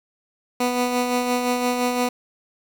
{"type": "tone with tremolo", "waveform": "15% pulse", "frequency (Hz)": 246.9, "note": "B3", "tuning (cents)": 0, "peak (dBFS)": -12, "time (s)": [0.6, 2.09], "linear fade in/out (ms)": 5, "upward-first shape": "sine", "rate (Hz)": 5.8, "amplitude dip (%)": 40, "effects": ["8-bit"]}